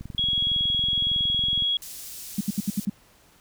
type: click train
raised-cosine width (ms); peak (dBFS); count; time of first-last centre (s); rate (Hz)
5; -24; 36; 0.01-1.623; 21.7
type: tone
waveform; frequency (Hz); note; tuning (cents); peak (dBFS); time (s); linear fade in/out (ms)
sine; 3322; G#7; 0; -21; 0.18-1.77; 2
type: high-pass noise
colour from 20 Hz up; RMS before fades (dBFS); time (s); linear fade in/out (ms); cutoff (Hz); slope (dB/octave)
pink; -39; 1.82-2.85; 0; 5800; 12
type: tone bursts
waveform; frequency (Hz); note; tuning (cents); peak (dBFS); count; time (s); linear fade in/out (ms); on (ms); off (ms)
sine; 201.5; G3; +48; -20; 6; 2.38-2.898; 5; 28; 70
effects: pink hiss -57 dBFS RMS until 3.4 s